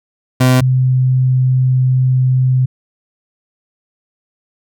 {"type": "tone pair in turn", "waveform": ["30% pulse", "sine"], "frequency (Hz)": [127.7, 128.74], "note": ["C3", "C3"], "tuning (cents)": [-42, -28], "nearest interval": "unison", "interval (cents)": 14, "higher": "second", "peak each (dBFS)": [-5, -9], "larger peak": "first", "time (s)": [[0.4, 0.61], [0.61, 2.66]], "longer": "second", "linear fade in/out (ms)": 10, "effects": []}